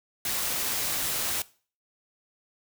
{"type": "noise", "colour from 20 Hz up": "white", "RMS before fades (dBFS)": -29, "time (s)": [0.25, 1.42], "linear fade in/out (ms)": 2, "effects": ["noise-tail reverb RT60 0.4 s tail -20 dB re dry"]}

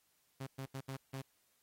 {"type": "tone bursts at uneven times", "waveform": "sawtooth", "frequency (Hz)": 134.4, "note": "C3", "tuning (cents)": 47, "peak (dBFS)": -37, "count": 5, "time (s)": [[0.4, 0.47], [0.58, 0.66], [0.74, 0.81], [0.88, 0.97], [1.13, 1.22]], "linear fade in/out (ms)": 10, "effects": ["white hiss -75 dBFS RMS until 1.62 s", "AAC 48 kbps"]}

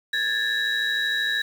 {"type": "tone cluster", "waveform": "sine", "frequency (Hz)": [1653, 1766, 3862], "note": ["G#6", "A6", "B7"], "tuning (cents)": [-9, 6, -39], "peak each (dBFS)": -25, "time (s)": [0.13, 1.42], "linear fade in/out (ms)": 5, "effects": ["tanh soft clip ceiling -16 dBFS", "7-bit"]}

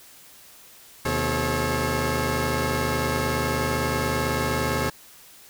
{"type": "tone cluster", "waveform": "15% pulse", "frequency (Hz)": [77.7, 126.5, 431.6, 542], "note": ["D#2", "B2", "A4", "C#5"], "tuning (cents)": [-2, 42, -33, -39], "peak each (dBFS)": -22, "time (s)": [1.05, 4.9], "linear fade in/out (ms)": 5, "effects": ["white hiss -49 dBFS RMS until 5.49 s"]}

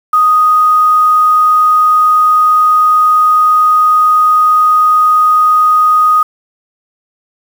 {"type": "tone with quantisation", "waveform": "sine", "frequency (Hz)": 1244.5, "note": "D#6", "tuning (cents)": 0, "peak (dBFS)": -5, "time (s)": [0.13, 6.23], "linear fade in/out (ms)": 5, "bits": 5, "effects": []}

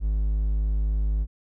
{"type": "tone", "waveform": "triangle", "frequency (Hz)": 51.91, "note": "G#1", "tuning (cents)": 0, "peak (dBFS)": -19, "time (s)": [0, 1.27], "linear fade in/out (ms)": 50, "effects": []}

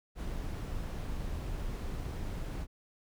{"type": "noise", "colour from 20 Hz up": "brown", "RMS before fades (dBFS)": -37, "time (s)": [0.15, 2.67], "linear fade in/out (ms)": 50, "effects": []}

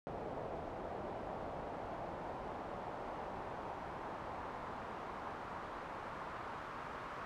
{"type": "noise with band-pass filter sweep", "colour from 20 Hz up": "brown", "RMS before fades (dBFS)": -45, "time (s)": [0.07, 7.25], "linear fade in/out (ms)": 0, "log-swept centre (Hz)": [660, 1200], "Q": 1.7, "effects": []}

